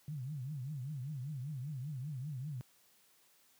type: tone with vibrato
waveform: sine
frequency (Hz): 138.5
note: C#3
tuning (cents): -1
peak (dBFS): -38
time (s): 0.08-2.61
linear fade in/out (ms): 0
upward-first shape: triangle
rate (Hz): 5.1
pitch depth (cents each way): 250
effects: white hiss -68 dBFS RMS until 3.59 s + high-pass 80 Hz 12 dB/octave